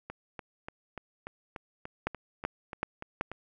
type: two click trains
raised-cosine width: 0.5 ms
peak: -14 / -24 dBFS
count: 4 / 12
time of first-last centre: 2.07-3.211 / 0.1-3.316 s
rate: 2.63 / 3.42 Hz
effects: none